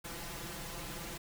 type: noise with comb filter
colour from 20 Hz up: pink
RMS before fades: -43 dBFS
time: 0.04-1.18 s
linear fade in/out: 10 ms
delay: 5.9 ms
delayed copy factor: +0.9
effects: none